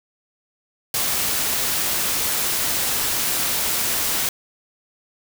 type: noise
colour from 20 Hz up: white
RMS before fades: -22 dBFS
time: 0.94-4.29 s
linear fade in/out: 2 ms
effects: none